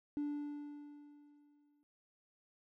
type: tone with exponential decay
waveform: triangle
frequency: 292.1 Hz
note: D4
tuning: 9 cents flat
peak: -31 dBFS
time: 0.17-1.83 s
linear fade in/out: 0 ms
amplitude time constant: 360 ms
effects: tanh soft clip ceiling -31 dBFS